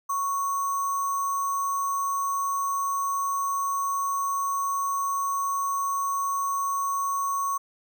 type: tone with sample-and-hold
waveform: sine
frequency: 1108.7 Hz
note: C#6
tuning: in tune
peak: -24 dBFS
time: 0.09-7.58 s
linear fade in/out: 10 ms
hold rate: 7350 Hz
effects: none